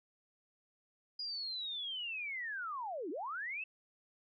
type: linear two-way sweep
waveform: sine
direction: down then up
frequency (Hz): 4923 to 276.4 to 2691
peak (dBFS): -38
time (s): 1.19-3.64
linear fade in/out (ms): 5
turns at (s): 3.1
effects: none